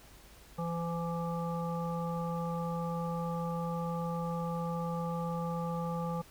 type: harmonic tone with a mistuned harmonic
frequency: 168.2 Hz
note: E3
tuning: 35 cents sharp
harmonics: 1 / 3 / 5 / 7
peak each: -34 / -39 / -41 / -42 dBFS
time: 0.58-6.22 s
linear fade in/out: 10 ms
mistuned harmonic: 3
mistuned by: +16 cents
effects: added 50 Hz sine -58 dBFS peak until 6.3 s + pink hiss -57 dBFS RMS until 6.3 s